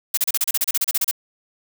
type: noise bursts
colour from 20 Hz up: blue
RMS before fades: -19 dBFS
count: 15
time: 0.14-1.112 s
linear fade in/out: 5 ms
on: 34 ms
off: 33 ms
effects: none